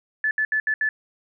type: tone bursts at uneven times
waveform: sine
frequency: 1736 Hz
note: A6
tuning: 24 cents flat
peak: -19 dBFS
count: 5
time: 0.24-0.31 / 0.38-0.45 / 0.52-0.6 / 0.67-0.74 / 0.81-0.89 s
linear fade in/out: 2 ms
effects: none